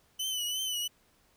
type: tone with vibrato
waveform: sawtooth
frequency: 3000 Hz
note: F#7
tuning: 23 cents sharp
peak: -28 dBFS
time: 0.19-0.88 s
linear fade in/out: 10 ms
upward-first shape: triangle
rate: 2.9 Hz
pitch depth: 69 cents each way
effects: pink hiss -67 dBFS RMS until 1.36 s